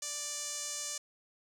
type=tone with band-pass filter; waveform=sawtooth; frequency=587.3 Hz; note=D5; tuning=in tune; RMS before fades=-39 dBFS; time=0.02-0.98 s; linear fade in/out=5 ms; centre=6800 Hz; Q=3; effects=none